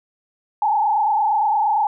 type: tone with frequency modulation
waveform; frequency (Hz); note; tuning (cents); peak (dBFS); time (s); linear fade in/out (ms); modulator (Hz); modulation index
sine; 850; G#5; +40; -15; 0.62-1.87; 2; 28.7; 1.5
effects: none